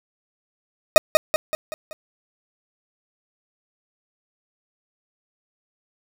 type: tone with echo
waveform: 40% pulse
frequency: 622.3 Hz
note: D#5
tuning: in tune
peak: -3 dBFS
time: 0.96-0.98 s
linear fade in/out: 0 ms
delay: 190 ms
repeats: 5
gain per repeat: -6 dB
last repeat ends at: 1.93 s
effects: none